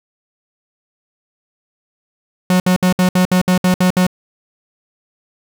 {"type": "tone bursts", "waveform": "45% pulse", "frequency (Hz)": 182.6, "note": "F#3", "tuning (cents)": -23, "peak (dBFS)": -10, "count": 10, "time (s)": [2.5, 4.067], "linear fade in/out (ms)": 2, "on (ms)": 100, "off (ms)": 63, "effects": []}